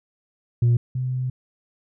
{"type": "tone pair in turn", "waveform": "sine", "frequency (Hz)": [119.3, 127.86], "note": ["A#2", "C3"], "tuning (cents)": [41, -40], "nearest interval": "minor second", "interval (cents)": 119, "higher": "second", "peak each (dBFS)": [-12, -22], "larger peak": "first", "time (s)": [[0.62, 0.77], [0.95, 1.3]], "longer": "second", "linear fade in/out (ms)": 5, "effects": ["tanh soft clip ceiling -13 dBFS"]}